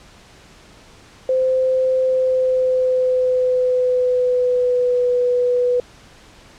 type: tone with pitch glide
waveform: sine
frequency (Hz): 518 to 492.9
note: C5 to B4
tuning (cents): -17 to -3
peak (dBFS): -14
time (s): 1.29-5.8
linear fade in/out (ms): 2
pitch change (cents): -86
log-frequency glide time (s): 2.01-5.1
effects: pink hiss -46 dBFS RMS until 6.58 s + low-pass 7000 Hz 12 dB/octave